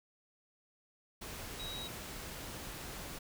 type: tone in noise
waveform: sine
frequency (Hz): 3831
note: A#7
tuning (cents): +47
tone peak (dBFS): -42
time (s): 1.59-1.88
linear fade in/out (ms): 10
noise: pink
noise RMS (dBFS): -45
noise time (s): 1.21-3.19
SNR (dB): 0
effects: none